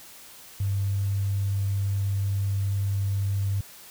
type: tone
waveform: triangle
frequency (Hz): 98.9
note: G2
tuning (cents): +16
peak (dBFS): -19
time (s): 0.6-3.61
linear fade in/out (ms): 5
effects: tanh soft clip ceiling -21 dBFS + white hiss -47 dBFS RMS until 3.9 s